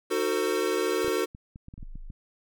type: chord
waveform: square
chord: D# diminished seventh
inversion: none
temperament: equal with one note detuned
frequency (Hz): 311.1 / 370 / 450.3 / 523.3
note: D#4 / F#4 / A4 / C5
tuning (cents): 0 / 0 / +40 / 0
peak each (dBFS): -34 / -29 / -29 / -35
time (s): 0.1-1.26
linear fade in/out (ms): 20
type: clicks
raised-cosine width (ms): 5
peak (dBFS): -31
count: 10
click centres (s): 1.046 / 1.08 / 1.349 / 1.559 / 1.684 / 1.739 / 1.78 / 1.829 / 1.956 / 2.102
type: tone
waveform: sine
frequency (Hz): 25.96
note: G#0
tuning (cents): 0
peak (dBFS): -37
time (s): 1.79-2.11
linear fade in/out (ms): 10
effects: none